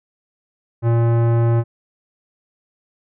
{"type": "tone with tanh clipping", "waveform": "sine", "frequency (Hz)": 116.54, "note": "A#2", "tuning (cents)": 0, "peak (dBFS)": -15, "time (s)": [0.82, 1.64], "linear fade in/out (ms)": 50, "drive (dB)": 18, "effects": []}